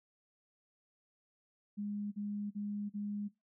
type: tone bursts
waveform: sine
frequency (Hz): 205.7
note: G#3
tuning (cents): -16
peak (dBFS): -36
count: 4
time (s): 1.77-3.287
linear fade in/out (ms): 20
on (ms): 350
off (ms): 39
effects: noise-tail reverb RT60 0.2 s tail -20 dB re dry